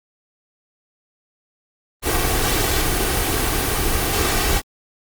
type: noise with comb filter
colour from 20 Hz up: pink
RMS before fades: -19 dBFS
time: 2.02-4.62 s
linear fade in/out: 50 ms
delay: 2.6 ms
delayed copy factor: +0.5
effects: Opus 24 kbps